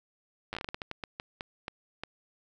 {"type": "slowing click train", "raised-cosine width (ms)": 0.3, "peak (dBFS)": -20, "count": 16, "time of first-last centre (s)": [0.53, 2.036], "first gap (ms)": 9, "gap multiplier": 1.3, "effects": []}